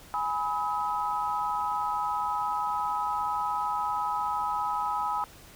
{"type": "chord", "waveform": "sine", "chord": "G# minor", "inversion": "none", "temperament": "equal with one note detuned", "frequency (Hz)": [830.6, 987.8, 1276.5], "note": ["G#5", "B5", "D#6"], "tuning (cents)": [0, 0, 44], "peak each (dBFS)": -31, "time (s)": [0.14, 5.24], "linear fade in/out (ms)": 0, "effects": ["pink hiss -51 dBFS RMS until 5.55 s"]}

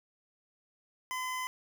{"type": "tone", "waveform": "25% pulse", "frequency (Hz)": 1019, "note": "C6", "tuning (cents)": -46, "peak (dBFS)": -30, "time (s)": [1.11, 1.47], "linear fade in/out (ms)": 0, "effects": []}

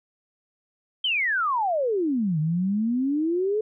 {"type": "exponential two-way sweep", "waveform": "sine", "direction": "down then up", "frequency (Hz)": [3200, 150, 440.1], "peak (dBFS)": -21, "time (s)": [1.04, 3.61], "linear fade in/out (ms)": 5, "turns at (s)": 2.39, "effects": []}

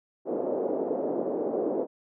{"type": "band-pass noise", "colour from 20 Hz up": "pink", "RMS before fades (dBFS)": -29, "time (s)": [0.25, 1.87], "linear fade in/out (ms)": 50, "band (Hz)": [320, 560], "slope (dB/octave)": 24, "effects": []}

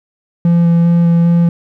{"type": "tone with vibrato", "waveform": "triangle", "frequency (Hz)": 170, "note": "F3", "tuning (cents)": -46, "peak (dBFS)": -5, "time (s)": [0.45, 1.49], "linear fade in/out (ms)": 2, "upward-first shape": "square", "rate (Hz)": 2.5, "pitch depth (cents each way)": 8, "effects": []}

